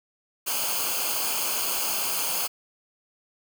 white noise with comb filter, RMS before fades -27 dBFS, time 0.46-2.48 s, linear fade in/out 20 ms, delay 0.53 ms, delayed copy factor -0.75, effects none

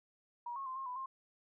sine tone with pitch steps, 956 / 1089 / 1039 / 1071 / 996 / 1062 Hz, A#5 / C#6 / C6 / C6 / B5 / C6, +43 / -31 / -12 / +40 / +14 / +25 cents, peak -39 dBFS, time 0.46-1.06 s, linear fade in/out 5 ms, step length 100 ms, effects none

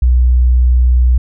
sine tone, 61.8 Hz, B1, 2 cents sharp, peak -6 dBFS, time 0.02-1.18 s, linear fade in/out 5 ms, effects none

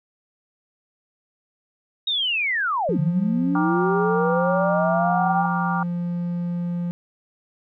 sine linear two-way sweep, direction down then up, 3776 to 138.9 to 804 Hz, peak -20 dBFS, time 2.07-5.46 s, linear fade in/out 5 ms, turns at 2.99 s
triangle tone with pitch glide, 176.2 to 174.08 Hz, F3 to F3, +16 to -5 cents, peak -21 dBFS, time 2.89-6.91 s, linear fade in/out 0 ms, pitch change -21 cents, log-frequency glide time 4.5-5.95 s
sine chord, G minor seventh, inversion none, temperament just, 784 / 940.8 / 1176 / 1411.2 Hz, G5 / Bb5 / D6 / F6, 0 / +16 / +2 / +18 cents, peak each -27 / -29 / -27 / -29 dBFS, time 3.55-5.83 s, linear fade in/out 2 ms
effects none

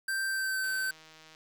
square tone with pitch glide, 1568 to 1539.3 Hz, G6 to G6, 0 to -32 cents, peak -30 dBFS, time 0.08-0.91 s, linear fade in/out 5 ms, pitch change -32 cents, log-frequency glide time 0.28-0.58 s
click train, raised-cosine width 0.2 ms, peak -36 dBFS, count 113, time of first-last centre 0.64-1.349 s, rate 158 Hz
effects 9-bit

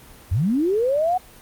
sine linear sweep, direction up, 73.42 to 751 Hz, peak -17 dBFS, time 0.31-1.18 s, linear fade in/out 10 ms, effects pink hiss -46 dBFS RMS until 1.41 s + Opus 32 kbps

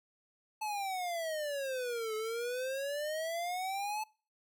square exponential two-way sweep, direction down then up, 872 to 430 to 872 Hz, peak -35 dBFS, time 0.61-4.04 s, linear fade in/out 10 ms, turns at 2.15 s, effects noise-tail reverb RT60 0.4 s tail -25 dB re dry

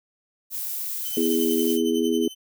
violet noise, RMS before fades -30 dBFS, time 0.5-1.79 s, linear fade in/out 50 ms
sawtooth tone with tremolo, 3055 Hz, G7, 45 cents flat, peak -28 dBFS, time 1.04-2.35 s, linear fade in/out 50 ms, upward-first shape sine, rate 11 Hz, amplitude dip 75%
sine chord, E major, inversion second, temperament just, 247.2 / 329.6 / 412 Hz, B3 / E4 / G#4, +2 / 0 / -14 cents, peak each -24 / -24 / -24 dBFS, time 1.17-2.28 s, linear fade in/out 2 ms
effects none

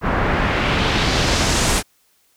pink noise with low-pass filter sweep, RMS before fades -18 dBFS, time 0.01-1.83 s, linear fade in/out 50 ms, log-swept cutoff 1300 to 9800 Hz, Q 1.3, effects white hiss -60 dBFS RMS until 2.36 s

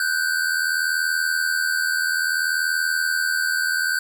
square tone pair together, 1480 / 1560.6 Hz, F#6 / G6, 0 / -8 cents, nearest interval minor second, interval 92 cents, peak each -24 / -23 dBFS, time 0-3.99 s, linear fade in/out 2 ms, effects none

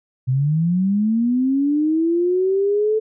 sine linear sweep, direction up, 124.2 to 440 Hz, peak -15 dBFS, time 0.27-3 s, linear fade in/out 20 ms, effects none

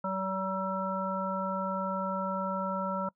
harmonic tone, 190.6 Hz, G3, 48 cents flat, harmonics 1 / 3 / 5 / 7, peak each -35 / -35 / -35 / -35 dBFS, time 0.04-3.09 s, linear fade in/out 5 ms, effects noise-tail reverb RT60 0.1 s tail -23 dB re dry

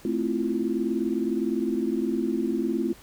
sine chord, F major seventh, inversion first, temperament equal, 220 / 261.6 / 329.6 / 349.2 Hz, A3 / C4 / E4 / F4, 0 / 0 / 0 / 0 cents, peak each -29 dBFS, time 0.05-2.93 s, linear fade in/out 2 ms, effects pink hiss -51 dBFS RMS until 3.02 s

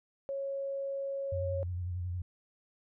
sine tone, 550 Hz, C#5, 14 cents flat, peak -33 dBFS, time 0.29-1.63 s, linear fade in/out 0 ms
sine tone with vibrato, 89.1 Hz, F2, 35 cents sharp, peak -33 dBFS, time 1.32-2.22 s, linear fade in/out 5 ms, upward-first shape square, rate 11 Hz, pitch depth 38 cents each way
effects none

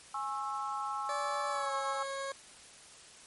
sine chord, C# minor, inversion second, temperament equal with one note detuned, 830.6 / 1085.9 / 1318.5 Hz, G#5 / C#6 / E6, 0 / -36 / 0 cents, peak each -38 dBFS, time 0.14-2.03 s, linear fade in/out 5 ms
20% pulse tone with pitch glide, 578 to 546.8 Hz, D5 to C#5, -28 to -24 cents, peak -31 dBFS, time 1.09-2.32 s, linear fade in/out 2 ms, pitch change -96 cents, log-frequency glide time 1.49-1.73 s
effects white hiss -54 dBFS RMS until 3.26 s + MP3 48 kbps

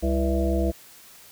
harmonic tone with a mistuned harmonic, 66.3 Hz, C2, 23 cents sharp, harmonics 1 / 3 / 5 / 7 / 9 / 10, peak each -23 / -29 / -27 / -31 / -34 / -30 dBFS, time 0.02-0.72 s, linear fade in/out 20 ms, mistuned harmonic 7, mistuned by +90 cents, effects white hiss -49 dBFS RMS until 1.31 s

